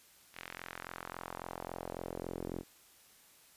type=tone with band-pass filter sweep; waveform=sawtooth; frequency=43.65 Hz; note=F1; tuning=in tune; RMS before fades=-44 dBFS; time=0.33-2.64 s; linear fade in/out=50 ms; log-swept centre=2400 to 330 Hz; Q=1.5; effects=white hiss -62 dBFS RMS until 3.56 s + resampled to 32000 Hz